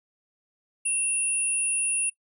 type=tone pair together; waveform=sine; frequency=2708 / 9729 Hz; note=E7 / D#9; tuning=+46 / -40 cents; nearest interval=octave + minor seventh; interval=2214 cents; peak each=-32 / -23 dBFS; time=0.85-2.1 s; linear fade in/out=10 ms; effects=noise-tail reverb RT60 0.1 s tail -21 dB re dry